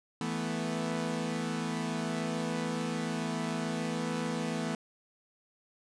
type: chord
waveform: sawtooth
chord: E suspended fourth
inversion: none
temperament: equal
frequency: 164.81 / 220 / 246.9 Hz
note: E3 / A3 / B3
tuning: 0 / 0 / 0 cents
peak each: -32 dBFS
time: 0.21-4.75 s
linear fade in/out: 2 ms
effects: resampled to 22050 Hz